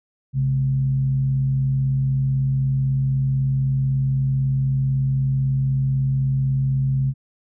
sine tone with frequency modulation, 134.3 Hz, C3, 46 cents sharp, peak -17 dBFS, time 0.33-7.14 s, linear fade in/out 50 ms, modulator 76.1 Hz, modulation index 0.28, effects none

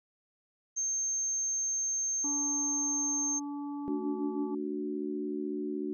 sine tone, 6360 Hz, G8, 24 cents sharp, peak -29 dBFS, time 0.76-3.4 s, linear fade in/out 20 ms
harmonic tone, 287.4 Hz, D4, 37 cents flat, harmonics 1 / 3 / 4, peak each -35 / -45 / -52 dBFS, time 2.24-4.55 s, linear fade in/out 5 ms
sine chord, D major, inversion second, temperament equal, 220 / 293.7 / 370 Hz, A3 / D4 / F#4, 0 / 0 / 0 cents, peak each -39 / -35 / -36 dBFS, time 3.88-5.93 s, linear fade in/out 0 ms
effects none

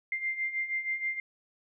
sine beating tone pair, 2093 / 2099.3 Hz, C7 / C7, 0 / +5 cents, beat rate 6.3 Hz, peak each -36 / -31 dBFS, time 0.12-1.2 s, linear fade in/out 2 ms, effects none

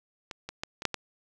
clicks, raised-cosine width 0.2 ms, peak -20 / -20 / -15 / -20 / -7 / -14 dBFS, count 6, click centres 0.312 / 0.49 / 0.635 / 0.821 / 0.853 / 0.943 s, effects none

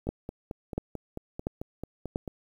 two click trains, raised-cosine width 2 ms, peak -15 / -22 dBFS, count 4 / 11, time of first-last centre 0.09-2.159 / 0.07-2.278 s, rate 1.45 / 4.53 Hz, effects 9-bit

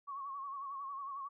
sine tone with vibrato, 1105 Hz, C#6, 6 cents flat, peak -40 dBFS, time 0.07-1.29 s, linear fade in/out 20 ms, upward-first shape sine, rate 11 Hz, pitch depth 60 cents each way, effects none

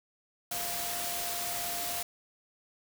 sine tone in noise, 698.5 Hz, F5, in tune, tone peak -40 dBFS, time 0.51-2.03 s, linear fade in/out 5 ms, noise white, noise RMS -35 dBFS, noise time 0.51-2.03 s, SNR -8 dB, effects none

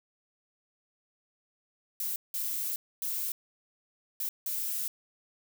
violet noise bursts at uneven times, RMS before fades -33 dBFS, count 5, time 2-2.16 / 2.34-2.76 / 3.02-3.32 / 4.2-4.29 / 4.46-4.88 s, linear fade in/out 2 ms, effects none

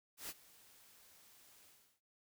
white noise with ADSR envelope, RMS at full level -44 dBFS, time 0.17-2.01 s, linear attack 120 ms, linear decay 41 ms, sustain -20 dB, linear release 350 ms, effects none

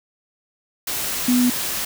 sine tone in noise, 246.9 Hz, B3, in tune, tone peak -14 dBFS, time 1.28-1.5 s, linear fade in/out 5 ms, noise white, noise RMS -25 dBFS, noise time 0.87-1.85 s, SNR +8 dB, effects none

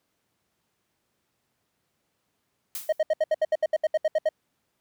blue noise with exponential decay, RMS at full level -30 dBFS, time 2.75-3 s, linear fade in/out 1 ms, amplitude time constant 54 ms
triangle tone bursts, 625 Hz, D#5, 8 cents sharp, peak -17 dBFS, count 14, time 2.89-4.29 s, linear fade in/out 5 ms, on 35 ms, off 70 ms
effects pink hiss -75 dBFS RMS until 4.8 s + high-pass 100 Hz 12 dB/octave

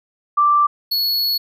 sine / square tone pair in turn, 1174.7 / 4377 Hz, D6 / C#8, 0 / -23 cents, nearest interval octave + major seventh, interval 2277 cents, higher second, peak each -11 / -17 dBFS, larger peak first, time 0.37-0.67 / 0.91-1.38 s, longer second, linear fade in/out 10 ms, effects none

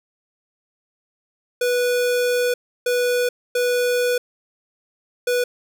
square tone bursts at uneven times, 491 Hz, B4, 10 cents flat, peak -18 dBFS, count 4, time 1.61-2.54 / 2.86-3.29 / 3.55-4.18 / 5.27-5.44 s, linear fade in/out 5 ms, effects none

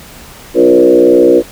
sine tone with frequency modulation, 415.3 Hz, G#4, in tune, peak -3 dBFS, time 0.54-1.43 s, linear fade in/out 50 ms, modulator 62.3 Hz, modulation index 2, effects pink hiss -34 dBFS RMS until 1.51 s

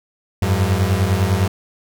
35% pulse beating tone pair, 90.4 / 100.3 Hz, F#2 / G2, -40 / +40 cents, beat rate 9.9 Hz, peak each -16 dBFS, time 0.42-1.48 s, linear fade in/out 5 ms, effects none

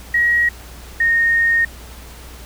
sine tone pair in turn, 1900 / 1849.1 Hz, A#6 / A#6, +33 / -15 cents, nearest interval unison, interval 48 cents, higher first, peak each -12 dBFS, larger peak neither, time 0.14-0.49 / 1-1.65 s, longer second, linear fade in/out 5 ms, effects added 60 Hz sine -36 dBFS peak until 2.45 s + pink hiss -40 dBFS RMS until 2.45 s

